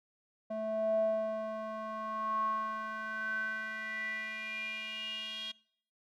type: tone with band-pass filter sweep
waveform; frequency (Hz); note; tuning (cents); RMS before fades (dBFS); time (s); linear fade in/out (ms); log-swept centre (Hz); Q
square; 218.4; A3; -13; -36; 0.5-5.52; 10; 550 to 3300; 8.9
effects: noise-tail reverb RT60 0.6 s tail -22 dB re dry